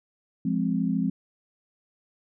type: chord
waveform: sine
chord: F minor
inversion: none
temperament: equal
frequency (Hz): 174.61 / 207.7 / 261.6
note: F3 / Ab3 / C4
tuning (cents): 0 / 0 / 0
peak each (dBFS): -27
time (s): 0.45-1.1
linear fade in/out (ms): 5
effects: none